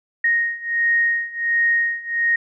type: beating tone pair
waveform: sine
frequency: 1864.7 / 1866.1 Hz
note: A#6 / A#6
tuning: 0 / +1 cents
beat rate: 1.4 Hz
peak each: -21 / -19 dBFS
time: 0.24-2.36 s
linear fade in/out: 5 ms
effects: none